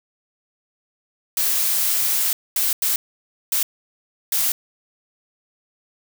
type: noise bursts at uneven times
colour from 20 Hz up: blue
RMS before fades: -20 dBFS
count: 5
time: 1.37-2.33 / 2.56-2.73 / 2.82-2.96 / 3.52-3.63 / 4.32-4.52 s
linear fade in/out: 2 ms
effects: none